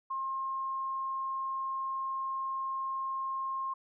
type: tone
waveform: sine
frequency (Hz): 1067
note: C6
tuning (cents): +34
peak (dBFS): -32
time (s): 0.1-3.74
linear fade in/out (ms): 10
effects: none